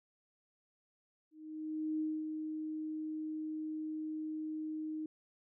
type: tone with ADSR envelope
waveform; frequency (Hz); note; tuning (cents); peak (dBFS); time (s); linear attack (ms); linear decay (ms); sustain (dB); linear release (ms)
sine; 311.1; D#4; 0; -32; 1.31-5.06; 690; 240; -5; 3
effects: none